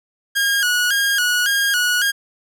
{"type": "tone with vibrato", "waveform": "sawtooth", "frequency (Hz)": 1540, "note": "G6", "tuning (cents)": -31, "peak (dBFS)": -12, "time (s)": [0.35, 2.12], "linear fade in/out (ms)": 20, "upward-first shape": "square", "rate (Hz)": 1.8, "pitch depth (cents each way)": 91, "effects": []}